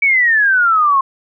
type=exponential sweep; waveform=sine; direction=down; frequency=2289 to 1060 Hz; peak=-9 dBFS; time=0.02-1.01 s; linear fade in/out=5 ms; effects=none